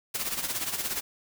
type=noise with tremolo; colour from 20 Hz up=white; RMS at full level=-29 dBFS; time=0.14-1.01 s; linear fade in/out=10 ms; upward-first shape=sine; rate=17 Hz; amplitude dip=65%; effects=none